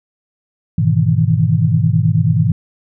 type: chord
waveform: sine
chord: E major seventh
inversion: first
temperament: equal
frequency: 103.83 / 123.47 / 155.56 / 164.81 Hz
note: G#2 / B2 / D#3 / E3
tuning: 0 / 0 / 0 / 0 cents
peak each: -16 dBFS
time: 0.78-2.52 s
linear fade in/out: 5 ms
effects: none